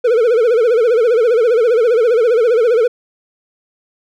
triangle tone with vibrato, 466.2 Hz, A#4, in tune, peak -7 dBFS, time 0.04-2.88 s, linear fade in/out 10 ms, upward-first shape sine, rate 15 Hz, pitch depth 130 cents each way, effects none

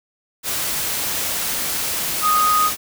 sine tone in noise, 1244.5 Hz, D#6, in tune, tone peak -14 dBFS, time 2.21-2.71 s, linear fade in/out 50 ms, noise white, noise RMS -23 dBFS, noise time 0.43-2.77 s, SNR +6 dB, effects none

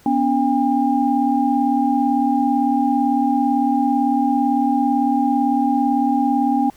sine tone cluster, 247 / 284.9 / 805 Hz, B3 / C#4 / G5, 0 / +48 / +46 cents, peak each -19 dBFS, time 0.06-6.7 s, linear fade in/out 2 ms, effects pink hiss -51 dBFS RMS until 6.76 s

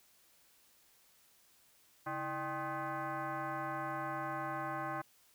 sine tone with frequency modulation, 138.59 Hz, C#3, in tune, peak -36 dBFS, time 2.06-5.02 s, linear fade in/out 10 ms, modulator 463 Hz, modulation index 3, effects white hiss -67 dBFS RMS until 5.34 s

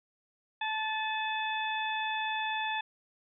harmonic tone with a mistuned harmonic, 872 Hz, A5, 16 cents flat, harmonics 1 / 2 / 3 / 4, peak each -33 / -36 / -38 / -39 dBFS, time 0.61-2.81 s, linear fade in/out 5 ms, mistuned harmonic 3, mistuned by -32 cents, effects none

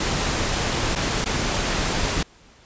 pink noise with dropouts, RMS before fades -23 dBFS, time 0-2.23 s, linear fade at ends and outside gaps 5 ms, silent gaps 0.953-0.958 / 1.245-1.258 s, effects pink hiss -52 dBFS RMS until 2.65 s + resampled to 16000 Hz

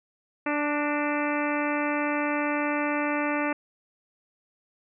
harmonic tone with a mistuned harmonic, 293.7 Hz, D4, in tune, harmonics 1 / 2 / 3 / 4 / 5 / 6 / 7 / 8 / 9, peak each -28 / -31 / -33 / -34 / -35 / -36 / -36 / -37 / -38 dBFS, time 0.46-3.53 s, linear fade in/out 5 ms, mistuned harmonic 6, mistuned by +33 cents, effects none

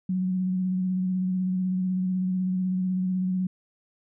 sine tone with vibrato, 184.9 Hz, F#3, 1 cent flat, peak -23 dBFS, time 0.09-3.47 s, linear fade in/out 5 ms, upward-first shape square, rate 16 Hz, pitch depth 19 cents each way, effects none

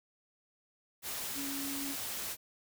sine tone in noise, 278.2 Hz, C#4, 6 cents sharp, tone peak -39 dBFS, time 1.34-1.96 s, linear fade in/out 50 ms, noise white, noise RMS -39 dBFS, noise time 1.02-2.37 s, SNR -3 dB, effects none

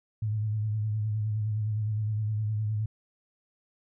sine tone with vibrato, 107.2 Hz, A2, 45 cents flat, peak -26 dBFS, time 0.22-2.86 s, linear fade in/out 5 ms, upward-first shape sine, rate 9.7 Hz, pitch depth 44 cents each way, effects none

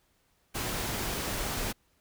pink noise, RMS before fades -33 dBFS, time 0.54-1.73 s, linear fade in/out 20 ms, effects pink hiss -70 dBFS RMS until 2 s

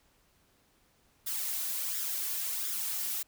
blue noise with flanger, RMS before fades -34 dBFS, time 1.26-3.23 s, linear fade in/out 10 ms, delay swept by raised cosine 0.56 to 2.86 ms, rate 1.4 Hz, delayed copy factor +0.5, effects pink hiss -68 dBFS RMS until 3.27 s

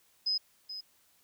sine tone with echo, 5050 Hz, D#8, 25 cents sharp, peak -27 dBFS, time 0.26-0.38 s, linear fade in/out 10 ms, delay 430 ms, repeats 1, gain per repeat -11 dB, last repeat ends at 0.81 s, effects white hiss -67 dBFS RMS until 1.23 s

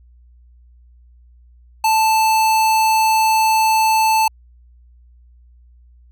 square tone, 880 Hz, A5, in tune, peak -13 dBFS, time 1.84-4.28 s, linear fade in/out 5 ms, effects added 60 Hz sine -45 dBFS peak until 6.11 s

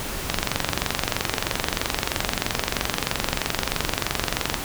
click train, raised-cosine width 0.2 ms, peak -3 dBFS, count 99, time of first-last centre 0.3-4.542 s, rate 23.1 Hz, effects pink hiss -30 dBFS RMS until 4.64 s

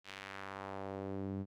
sawtooth tone with band-pass filter sweep, 97.4 Hz, G2, 11 cents flat, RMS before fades -43 dBFS, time 0.04-1.46 s, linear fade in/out 50 ms, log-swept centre 3100 to 200 Hz, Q 1.2, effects none

